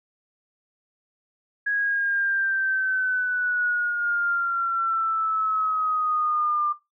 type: exponential sweep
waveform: sine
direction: down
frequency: 1661.2 to 1192 Hz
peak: -21 dBFS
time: 1.66-6.73 s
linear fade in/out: 10 ms
effects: noise-tail reverb RT60 0.2 s tail -17 dB re dry